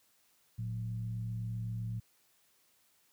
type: tone with frequency modulation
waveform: sine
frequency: 113.5 Hz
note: A#2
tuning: 46 cents flat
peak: -34 dBFS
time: 0.58-2 s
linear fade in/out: 10 ms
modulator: 67.8 Hz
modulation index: 0.56
effects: white hiss -70 dBFS RMS until 3.12 s + high-pass 60 Hz 12 dB/octave